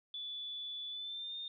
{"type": "tone with pitch glide", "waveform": "sine", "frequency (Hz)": [3461, 3639], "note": ["A7", "A#7"], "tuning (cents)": [-29, -42], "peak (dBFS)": -40, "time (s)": [0.14, 1.48], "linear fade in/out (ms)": 2, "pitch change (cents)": 87, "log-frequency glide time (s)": [0.89, 1.36], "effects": []}